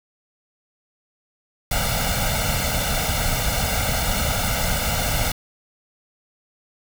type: noise with comb filter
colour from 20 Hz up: pink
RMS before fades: -22 dBFS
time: 1.71-5.32 s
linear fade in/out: 5 ms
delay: 1.4 ms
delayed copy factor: +1
effects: none